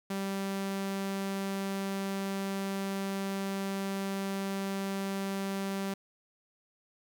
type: tone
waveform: sawtooth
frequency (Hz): 195.4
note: G3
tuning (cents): -5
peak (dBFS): -28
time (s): 0.1-5.94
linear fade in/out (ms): 5
effects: 11-bit